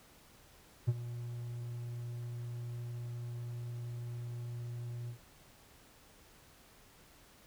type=tone with ADSR envelope; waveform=triangle; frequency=119.6 Hz; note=A#2; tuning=45 cents sharp; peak=-22 dBFS; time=0.87-5.18 s; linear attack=18 ms; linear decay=40 ms; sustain=-15 dB; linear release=86 ms; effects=pink hiss -61 dBFS RMS until 7.46 s